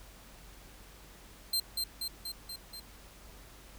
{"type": "tone with echo", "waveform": "sawtooth", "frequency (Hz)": 4146, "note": "C8", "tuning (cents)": -17, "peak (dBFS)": -25, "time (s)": [1.53, 1.6], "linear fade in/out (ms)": 5, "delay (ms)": 240, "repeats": 5, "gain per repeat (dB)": -3, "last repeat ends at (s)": 2.8, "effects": ["added 48 Hz sine -55 dBFS peak until 3.78 s", "pink hiss -55 dBFS RMS until 3.78 s"]}